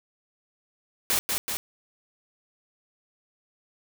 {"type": "noise with echo", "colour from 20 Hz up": "white", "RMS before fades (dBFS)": -24, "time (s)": [1.1, 1.19], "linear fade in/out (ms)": 0, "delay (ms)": 190, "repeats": 2, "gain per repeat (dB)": -3, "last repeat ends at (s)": 1.57, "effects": []}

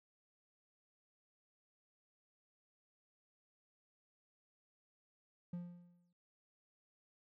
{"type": "tone with exponential decay", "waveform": "triangle", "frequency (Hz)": 175.1, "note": "F3", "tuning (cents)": 5, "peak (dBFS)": -37, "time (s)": [5.53, 6.13], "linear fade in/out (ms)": 5, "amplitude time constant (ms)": 130, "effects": []}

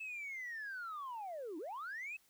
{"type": "linear two-way sweep", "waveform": "sine", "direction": "down then up", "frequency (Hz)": [2636, 294.4, 2636], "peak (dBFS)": -40, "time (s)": [0, 2.17], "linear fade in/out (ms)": 10, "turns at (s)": 1.58, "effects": ["tanh soft clip ceiling -39 dBFS", "white hiss -71 dBFS RMS until 2.29 s"]}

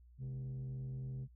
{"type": "tone with frequency modulation", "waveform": "sine", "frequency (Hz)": 130.81, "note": "C3", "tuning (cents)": 0, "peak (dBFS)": -37, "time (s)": [0.18, 1.28], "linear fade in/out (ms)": 50, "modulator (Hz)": 79.5, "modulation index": 0.34, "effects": ["tanh soft clip ceiling -39 dBFS", "added 60 Hz sine -58 dBFS peak until 1.35 s"]}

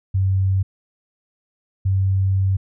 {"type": "tone pair in turn", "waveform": "sine", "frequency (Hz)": [95.6, 95.99], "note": ["G2", "G2"], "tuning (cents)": [-43, -36], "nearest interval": "unison", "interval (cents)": 7, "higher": "second", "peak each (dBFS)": -15, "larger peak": "neither", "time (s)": [[0.14, 0.63], [1.85, 2.57]], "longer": "second", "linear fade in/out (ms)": 10, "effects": []}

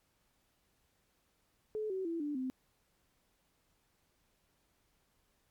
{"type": "tone with pitch steps", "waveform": "sine", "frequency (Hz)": [430, 378.7, 333.5, 293.7, 258.7], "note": ["A4", "F#4", "E4", "D4", "C4"], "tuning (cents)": [-40, 40, 20, 0, -19], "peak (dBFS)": -34, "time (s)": [1.75, 2.5], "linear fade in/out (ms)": 0, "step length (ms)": 150, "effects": ["pink hiss -75 dBFS RMS until 5.5 s", "MP3 96 kbps"]}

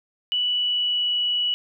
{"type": "tone with pitch glide", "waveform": "sine", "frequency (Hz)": [2958, 2941], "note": ["F#7", "F#7"], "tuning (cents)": [-1, -11], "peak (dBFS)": -20, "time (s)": [0.32, 1.54], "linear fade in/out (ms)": 0, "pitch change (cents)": -10, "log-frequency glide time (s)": [0.46, 1.14], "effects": []}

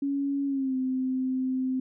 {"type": "tone with pitch glide", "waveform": "sine", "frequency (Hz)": [279.3, 259.1], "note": ["C#4", "C4"], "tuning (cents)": [13, -17], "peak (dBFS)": -25, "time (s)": [0.02, 1.8], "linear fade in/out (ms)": 5, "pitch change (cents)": -130, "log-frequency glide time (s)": [0.46, 0.76], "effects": []}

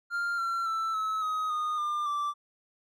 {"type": "tone with pitch steps", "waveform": "triangle", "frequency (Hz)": [1396.9, 1361.8, 1327.7, 1294.4, 1261.9, 1230.2, 1199.3, 1169.2], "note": ["F6", "F6", "E6", "E6", "D#6", "D#6", "D6", "D6"], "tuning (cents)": [0, -44, 12, -32, 24, -20, 36, -8], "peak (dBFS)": -26, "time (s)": [0.1, 2.34], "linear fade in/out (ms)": 50, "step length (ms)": 280, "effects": []}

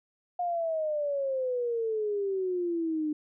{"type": "exponential sweep", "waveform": "sine", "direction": "down", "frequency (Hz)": [717, 299.5], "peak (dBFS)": -27, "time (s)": [0.39, 3.13], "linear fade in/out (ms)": 5, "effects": []}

